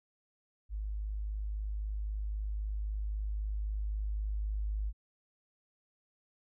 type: tone with level ramp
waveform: sine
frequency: 51.9 Hz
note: G#1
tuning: in tune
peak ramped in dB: -34 to -31 dBFS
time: 0.69-4.93 s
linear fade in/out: 50 ms
effects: none